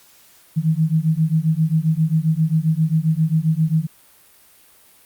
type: beating tone pair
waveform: sine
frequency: 155.56 / 163.06 Hz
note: D#3 / E3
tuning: 0 / -19 cents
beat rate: 7.5 Hz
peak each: -18 dBFS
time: 0.56-3.87 s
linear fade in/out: 20 ms
effects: white hiss -51 dBFS RMS until 5.05 s + Opus 48 kbps